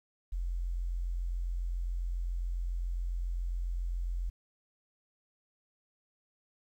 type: tone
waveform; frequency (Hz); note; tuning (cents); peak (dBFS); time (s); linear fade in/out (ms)
sine; 43.65; F1; 0; -31; 0.32-4.3; 10
effects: 11-bit